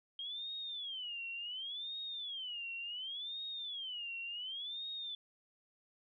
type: tone with vibrato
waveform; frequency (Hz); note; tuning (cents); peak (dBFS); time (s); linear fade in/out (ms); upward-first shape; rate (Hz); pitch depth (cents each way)
sine; 3197; G7; +33; -40; 0.19-5.15; 2; sine; 0.69; 270
effects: none